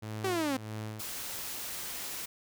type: tone with tremolo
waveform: sawtooth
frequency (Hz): 108.2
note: A2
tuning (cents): -29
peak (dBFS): -32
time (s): 0.02-1.01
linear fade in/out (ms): 10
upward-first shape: sine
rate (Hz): 1.6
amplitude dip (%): 75
type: linear sweep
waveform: sawtooth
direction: down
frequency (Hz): 392 to 254.2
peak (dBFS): -25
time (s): 0.24-0.57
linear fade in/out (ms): 5
type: noise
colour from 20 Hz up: white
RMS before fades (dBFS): -39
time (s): 0.99-2.26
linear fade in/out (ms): 10
effects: none